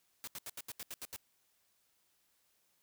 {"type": "noise bursts", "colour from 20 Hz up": "white", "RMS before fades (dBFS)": -44, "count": 9, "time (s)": [0.24, 1.162], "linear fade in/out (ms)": 0, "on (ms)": 34, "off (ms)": 77, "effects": ["white hiss -75 dBFS RMS until 2.82 s"]}